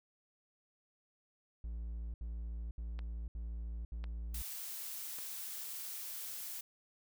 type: tone bursts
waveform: triangle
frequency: 57 Hz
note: A#1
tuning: 38 cents flat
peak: -37 dBFS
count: 5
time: 1.64-4.42 s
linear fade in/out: 0 ms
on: 500 ms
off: 70 ms
type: clicks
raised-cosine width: 0.3 ms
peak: -33 dBFS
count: 3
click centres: 2.991 / 4.041 / 5.187 s
type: noise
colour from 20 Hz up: blue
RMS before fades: -44 dBFS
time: 4.34-6.61 s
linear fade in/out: 5 ms
effects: none